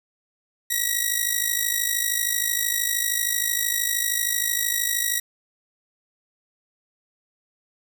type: tone with amplitude modulation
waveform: 5% pulse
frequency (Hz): 1919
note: A#6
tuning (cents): +50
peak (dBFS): -8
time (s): 0.7-5.2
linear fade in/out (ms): 10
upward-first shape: sine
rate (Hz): 53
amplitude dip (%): 70
effects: none

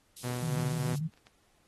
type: high-pass noise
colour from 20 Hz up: white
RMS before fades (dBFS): -46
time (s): 0.16-0.99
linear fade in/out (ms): 10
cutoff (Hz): 3200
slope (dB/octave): 24
type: tone with tremolo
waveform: sawtooth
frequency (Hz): 123.47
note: B2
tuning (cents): 0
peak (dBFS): -29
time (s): 0.23-0.96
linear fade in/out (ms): 20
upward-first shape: triangle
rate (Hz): 3.3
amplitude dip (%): 40
type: tone with vibrato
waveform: sine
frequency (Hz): 151.5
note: D#3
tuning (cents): -46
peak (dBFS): -30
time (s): 0.42-1.08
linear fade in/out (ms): 10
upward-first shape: square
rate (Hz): 6.8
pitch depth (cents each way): 100
type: clicks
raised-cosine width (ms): 0.2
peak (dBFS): -42 / -43 / -36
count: 3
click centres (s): 1.138 / 1.175 / 1.269
effects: pink hiss -69 dBFS RMS until 1.67 s + AAC 32 kbps

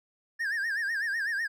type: tone with vibrato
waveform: triangle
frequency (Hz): 1718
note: A6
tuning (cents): -42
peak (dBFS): -26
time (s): 0.39-1.48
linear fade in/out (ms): 20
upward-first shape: sine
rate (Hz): 8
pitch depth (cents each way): 150
effects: none

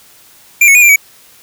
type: tone with pitch steps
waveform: square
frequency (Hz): 2380 / 2207 / 2459 / 2377 / 2268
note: D7 / C#7 / D#7 / D7 / C#7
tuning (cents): +22 / -8 / -21 / +20 / +39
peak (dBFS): -4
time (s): 0.61-0.96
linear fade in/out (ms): 5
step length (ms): 70
effects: white hiss -43 dBFS RMS until 1.42 s

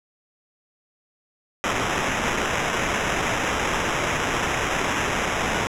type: noise with sample-and-hold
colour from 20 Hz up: white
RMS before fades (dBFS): -24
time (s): 1.64-5.67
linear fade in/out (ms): 0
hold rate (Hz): 4410
effects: low-pass 8000 Hz 12 dB/octave

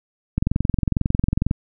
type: click train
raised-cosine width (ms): 5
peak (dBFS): -6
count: 26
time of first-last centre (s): 0.38-1.511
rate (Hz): 22.1
effects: none

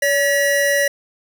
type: tone pair together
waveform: square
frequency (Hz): 568 / 1929.4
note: C#5 / B6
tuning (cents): +42 / -41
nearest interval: octave + major sixth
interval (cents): 2117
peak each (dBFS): -18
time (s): 0.02-0.88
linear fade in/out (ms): 5
effects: none

